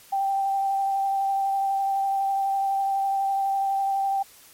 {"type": "tone with vibrato", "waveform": "sine", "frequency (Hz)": 784, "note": "G5", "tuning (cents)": 0, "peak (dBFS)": -21, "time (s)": [0.12, 4.23], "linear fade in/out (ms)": 10, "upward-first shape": "sine", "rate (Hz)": 12, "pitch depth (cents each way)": 12, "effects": ["white hiss -51 dBFS RMS until 4.53 s", "MP3 64 kbps"]}